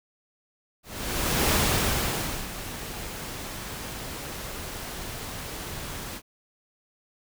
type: noise with ADSR envelope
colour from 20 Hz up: pink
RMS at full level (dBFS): -22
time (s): 0.83-6.22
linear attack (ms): 690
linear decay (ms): 950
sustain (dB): -14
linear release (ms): 65
effects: none